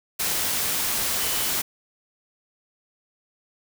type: tone in noise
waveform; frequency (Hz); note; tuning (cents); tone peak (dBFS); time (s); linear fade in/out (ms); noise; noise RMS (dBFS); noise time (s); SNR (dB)
sine; 3001; F#7; +24; -36; 1.21-1.49; 10; white; -25; 0.19-1.62; -14
effects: none